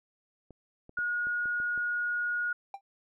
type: clicks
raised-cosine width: 2 ms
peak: -36 dBFS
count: 7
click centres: 0.507 / 0.894 / 0.988 / 1.27 / 1.457 / 1.601 / 1.777 s
type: tone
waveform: sine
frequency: 1443 Hz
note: F#6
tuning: 44 cents flat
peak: -28 dBFS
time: 0.97-2.53 s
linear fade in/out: 5 ms
type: tone with exponential decay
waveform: triangle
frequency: 790 Hz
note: G5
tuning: 13 cents sharp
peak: -31 dBFS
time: 2.74-2.81 s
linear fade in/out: 2 ms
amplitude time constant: 15 ms
effects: none